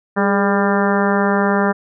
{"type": "harmonic tone with a mistuned harmonic", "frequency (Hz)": 199.1, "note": "G3", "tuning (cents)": 27, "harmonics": [1, 2, 3, 4, 5, 6, 7, 8, 9], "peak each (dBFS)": [-17, -20, -22, -23, -24, -25, -25, -26, -27], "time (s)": [0.16, 1.73], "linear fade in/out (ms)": 20, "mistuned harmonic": 2, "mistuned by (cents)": 45, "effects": []}